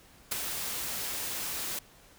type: noise with ADSR envelope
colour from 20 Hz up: white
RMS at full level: -28 dBFS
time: 0.31-1.79 s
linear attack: 11 ms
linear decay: 9 ms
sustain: -7 dB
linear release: 4 ms
effects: pink hiss -57 dBFS RMS until 2.18 s